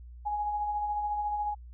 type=tone with tremolo; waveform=sine; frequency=833 Hz; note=G#5; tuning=5 cents sharp; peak=-27 dBFS; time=0.25-1.55 s; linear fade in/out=20 ms; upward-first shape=sine; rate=14 Hz; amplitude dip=35%; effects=added 60 Hz sine -44 dBFS peak until 1.73 s